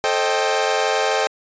sawtooth chord, A half-diminished seventh, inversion none, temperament equal with one note detuned, 440 / 531.8 / 622.3 / 784 Hz, A4 / C5 / Eb5 / G5, 0 / +28 / 0 / 0 cents, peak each -19 / -20 / -20 / -18 dBFS, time 0.04-1.27 s, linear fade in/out 0 ms, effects resampled to 16000 Hz

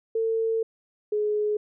sine tone pair in turn, 450 / 420.8 Hz, A4 / G#4, +39 / +23 cents, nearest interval minor second, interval 116 cents, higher first, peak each -22 / -22 dBFS, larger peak neither, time 0.15-0.63 / 1.12-1.57 s, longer first, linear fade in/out 5 ms, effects none

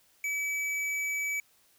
triangle tone with hard clipping, 2291 Hz, D7, 44 cents flat, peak -31 dBFS, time 0.24-1.4 s, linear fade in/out 2 ms, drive 16 dB, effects white hiss -65 dBFS RMS until 1.78 s

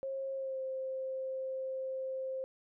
sine tone with pitch glide, 538 to 526 Hz, C5 to C5, +48 to +9 cents, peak -35 dBFS, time 0.03-2.44 s, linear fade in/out 0 ms, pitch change -39 cents, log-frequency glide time 0.35-0.6 s, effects none

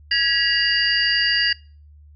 sine tone cluster, 1660 / 1928 / 2836 / 4670 / 4862 Hz, G#6 / B6 / F7 / D8 / D#8, -1 / -42 / +26 / -11 / -41 cents, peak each -23 dBFS, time 0.11-1.53 s, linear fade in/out 5 ms, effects noise-tail reverb RT60 0.4 s tail -25 dB re dry + added 74 Hz sine -44 dBFS peak until 2.15 s

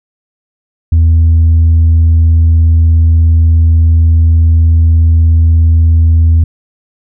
sine tone with tanh clipping, 81.7 Hz, E2, 15 cents flat, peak -4 dBFS, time 0.92-6.44 s, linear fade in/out 5 ms, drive 1 dB, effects none

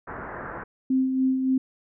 white low-pass noise, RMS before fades -36 dBFS, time 0.07-0.64 s, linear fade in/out 10 ms, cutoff 1700 Hz, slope 48 dB/octave
sine tone with tremolo, 261.6 Hz, C4, in tune, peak -18 dBFS, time 0.9-1.58 s, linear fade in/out 5 ms, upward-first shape sine, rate 3.5 Hz, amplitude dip 45%
effects none

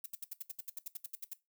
violet noise bursts, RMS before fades -41 dBFS, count 15, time 0.04-1.335 s, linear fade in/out 5 ms, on 21 ms, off 70 ms, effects noise-tail reverb RT60 0.2 s tail -17 dB re dry

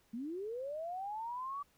sine linear sweep, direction up, 216.3 to 1158 Hz, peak -38 dBFS, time 0.13-1.63 s, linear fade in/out 10 ms, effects pink hiss -71 dBFS RMS until 1.77 s

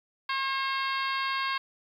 harmonic tone with a mistuned harmonic, 538 Hz, C5, 48 cents sharp, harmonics 2 / 3 / 4 / 5 / 6 / 7 / 8 / 9, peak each -30 / -34 / -36 / -38 / -40 / -41 / -42 / -43 dBFS, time 0.29-1.58 s, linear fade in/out 5 ms, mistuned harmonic 9, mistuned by -34 cents, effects 10-bit

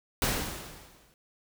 pink noise with exponential decay, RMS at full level -25 dBFS, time 0.22-1.14 s, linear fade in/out 1 ms, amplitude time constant 200 ms, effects none

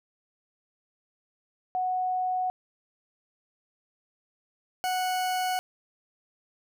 sine / 40% pulse tone pair in turn, 738 / 738 Hz, F#5 / F#5, -5 / -5 cents, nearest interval unison, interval 0 cents, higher neither, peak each -25 dBFS, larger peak neither, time 1.75-2.5 / 4.84-5.59 s, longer neither, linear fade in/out 0 ms, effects none

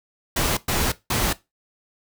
pink noise bursts at uneven times, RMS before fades -22 dBFS, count 3, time 0.36-0.57 / 0.68-0.92 / 1.1-1.33 s, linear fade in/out 5 ms, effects noise-tail reverb RT60 0.2 s tail -17 dB re dry

